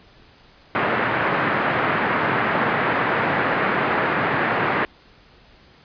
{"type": "band-pass noise", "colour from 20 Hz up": "white", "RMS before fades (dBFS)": -21, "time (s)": [0.75, 4.85], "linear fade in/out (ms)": 0, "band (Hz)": [110, 1900], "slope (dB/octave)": 24, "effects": ["pink hiss -51 dBFS RMS until 5.84 s", "resampled to 11025 Hz"]}